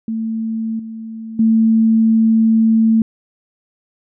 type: tone with level steps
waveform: sine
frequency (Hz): 223.4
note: A3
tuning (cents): +27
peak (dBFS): -18 / -26 / -9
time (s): 0.08-3.02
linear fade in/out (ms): 2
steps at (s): 0.79 / 1.39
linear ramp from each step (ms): 5
effects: none